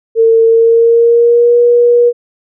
sine tone with pitch glide, 453.2 to 479.6 Hz, A#4 to A#4, -49 to +49 cents, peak -4 dBFS, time 0.15-2.13 s, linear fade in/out 50 ms, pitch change +98 cents, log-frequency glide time 0.44-1.59 s, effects none

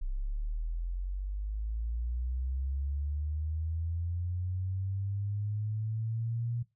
sine linear sweep, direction up, 31.86 to 119.5 Hz, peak -31 dBFS, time 0.01-6.63 s, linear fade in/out 10 ms, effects noise-tail reverb RT60 0.2 s tail -17 dB re dry

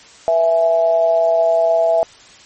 sine tone with amplitude modulation, 660 Hz, E5, 2 cents sharp, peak -8 dBFS, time 0.28-2.03 s, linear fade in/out 0 ms, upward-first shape sine, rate 174 Hz, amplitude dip 65%, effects white hiss -43 dBFS RMS until 2.45 s + MP3 32 kbps

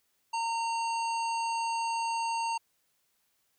harmonic tone, 917 Hz, A#5, 29 cents flat, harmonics 1 / 3 / 5 / 7 / 9, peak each -29 / -39 / -43 / -46 / -48 dBFS, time 0.33-2.58 s, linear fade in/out 10 ms, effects white hiss -74 dBFS RMS until 3.58 s

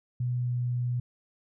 sine tone with pitch glide, 123.47 to 122.69 Hz, B2 to B2, 0 to -11 cents, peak -26 dBFS, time 0.2-1 s, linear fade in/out 5 ms, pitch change -11 cents, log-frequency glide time 0.38-0.5 s, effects none

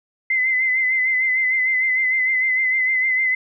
sine tone with vibrato, 2050 Hz, C7, 36 cents flat, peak -16 dBFS, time 0.3-3.35 s, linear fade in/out 5 ms, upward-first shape sine, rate 6.6 Hz, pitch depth 40 cents each way, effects none

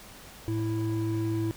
triangle tone pair together, 109.99 / 329.6 Hz, A2 / E4, 0 / 0 cents, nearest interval octave + perfect fifth, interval 1900 cents, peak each -27 dBFS, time 0.48-1.51 s, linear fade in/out 0 ms, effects pink hiss -48 dBFS RMS until 1.56 s

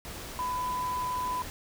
sine tone in noise, 1000 Hz, B5, 21 cents sharp, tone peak -29 dBFS, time 0.39-1.42 s, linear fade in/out 0 ms, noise pink, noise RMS -41 dBFS, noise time 0.05-1.5 s, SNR +9 dB, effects none

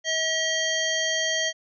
harmonic tone, 640 Hz, D#5, 49 cents sharp, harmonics 1 / 3 / 5 / 7 / 9 / 10, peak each -30 / -27 / -28 / -34 / -33 / -32 dBFS, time 0.04-1.53 s, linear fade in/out 50 ms, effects none

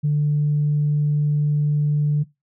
sine tone, 148 Hz, D3, 14 cents sharp, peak -15 dBFS, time 0.03-2.24 s, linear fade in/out 20 ms, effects noise-tail reverb RT60 0.2 s tail -19 dB re dry + tanh soft clip ceiling -12 dBFS

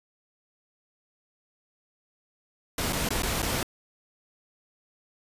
pink noise with dropouts, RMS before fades -28 dBFS, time 2.78-3.63 s, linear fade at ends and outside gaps 2 ms, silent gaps 2.925-2.93 / 3.089-3.105 / 3.222-3.232 / 3.42-3.427 s, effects resampled to 32000 Hz

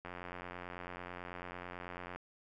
click train, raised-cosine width 0.5 ms, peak -29 dBFS, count 189, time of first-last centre 0.05-2.16 s, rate 89.1 Hz, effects none

